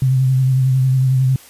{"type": "tone with vibrato", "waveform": "sine", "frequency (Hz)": 130.81, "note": "C3", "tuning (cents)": 0, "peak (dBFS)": -11, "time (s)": [0.02, 1.36], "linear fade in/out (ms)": 2, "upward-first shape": "sine", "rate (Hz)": 11, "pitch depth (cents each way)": 32, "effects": ["white hiss -43 dBFS RMS until 1.49 s", "resampled to 32000 Hz"]}